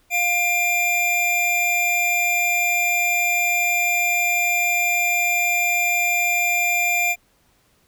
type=tone pair together; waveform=square; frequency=706.1 / 2388 Hz; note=F5 / D7; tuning=+19 / +28 cents; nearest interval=octave + major sixth; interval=2109 cents; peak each=-26 / -19 dBFS; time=0.1-7.16 s; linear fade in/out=50 ms; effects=pink hiss -61 dBFS RMS until 7.87 s